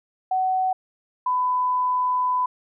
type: tone pair in turn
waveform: sine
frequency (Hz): 750 / 1001.1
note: F#5 / B5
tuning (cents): +23 / +23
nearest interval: perfect fourth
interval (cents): 500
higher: second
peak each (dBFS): -19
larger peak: neither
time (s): 0.31-0.73 / 1.26-2.46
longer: second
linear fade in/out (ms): 5
effects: none